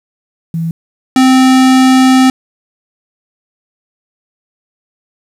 sine / square tone pair in turn, 164.81 / 259.9 Hz, E3 / C4, 0 / -11 cents, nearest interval minor sixth, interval 789 cents, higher second, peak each -13 / -5 dBFS, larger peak second, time 0.54-0.71 / 1.16-2.3 s, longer second, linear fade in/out 2 ms, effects low-pass 10000 Hz 12 dB/octave + 7-bit

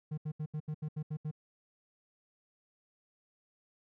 triangle tone bursts, 152.8 Hz, D#3, 31 cents flat, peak -32 dBFS, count 9, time 0.11-1.313 s, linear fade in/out 10 ms, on 67 ms, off 75 ms, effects none

